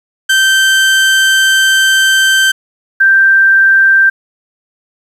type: tone pair in turn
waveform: 30% pulse / sine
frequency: 1556 / 1570.4 Hz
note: G6 / G6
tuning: -13 / +3 cents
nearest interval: unison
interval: 16 cents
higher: second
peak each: -4 dBFS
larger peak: neither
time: 0.29-2.52 / 3-4.1 s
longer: first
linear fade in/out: 10 ms
effects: low-pass 11000 Hz 12 dB/octave + 7-bit